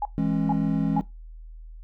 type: tone bursts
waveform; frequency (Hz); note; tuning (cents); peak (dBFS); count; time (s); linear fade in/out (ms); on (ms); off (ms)
sine; 830.6; G#5; 0; -23; 3; 0.02-0.996; 2; 32; 440
type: chord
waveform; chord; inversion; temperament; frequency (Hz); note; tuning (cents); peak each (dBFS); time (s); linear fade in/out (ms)
triangle; C# minor; first; equal with one note detuned; 164.81 / 207.7 / 271.5; E3 / G#3 / C#4; 0 / 0 / -36; -24; 0.18-1.01; 0
effects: noise-tail reverb RT60 0.2 s tail -19 dB re dry + added 40 Hz sine -39 dBFS peak until 1.83 s